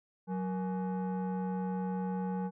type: tone with frequency modulation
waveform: sine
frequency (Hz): 185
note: F#3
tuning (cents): 0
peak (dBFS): -30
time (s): 0.27-2.51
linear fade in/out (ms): 50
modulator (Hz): 655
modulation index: 0.71
effects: tanh soft clip ceiling -29 dBFS